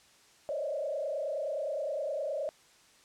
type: tone with frequency modulation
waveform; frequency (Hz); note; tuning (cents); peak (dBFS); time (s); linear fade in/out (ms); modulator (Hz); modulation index
sine; 587.3; D5; 0; -31; 0.49-2.49; 0; 29.6; 1.8
effects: white hiss -61 dBFS RMS until 3.04 s + low-pass 8000 Hz 12 dB/octave